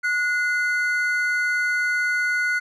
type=tone pair together; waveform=triangle; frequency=1461 / 2063 Hz; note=F#6 / C7; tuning=-22 / -25 cents; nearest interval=tritone; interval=597 cents; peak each=-19 / -24 dBFS; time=0.03-2.6 s; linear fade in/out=20 ms; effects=resampled to 32000 Hz